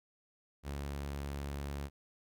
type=tone; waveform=sawtooth; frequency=70.6 Hz; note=C#2; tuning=32 cents sharp; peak=-34 dBFS; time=0.63-1.9 s; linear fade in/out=50 ms; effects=none